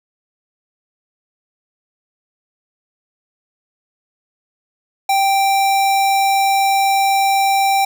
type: tone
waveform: square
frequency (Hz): 784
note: G5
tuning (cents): 0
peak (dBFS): -13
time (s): 5.09-7.85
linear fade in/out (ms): 5
effects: none